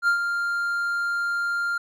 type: tone with ADSR envelope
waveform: triangle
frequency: 1396.9 Hz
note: F6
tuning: in tune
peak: -14 dBFS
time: 0.02-1.78 s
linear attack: 57 ms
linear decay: 99 ms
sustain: -7 dB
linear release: 6 ms
effects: none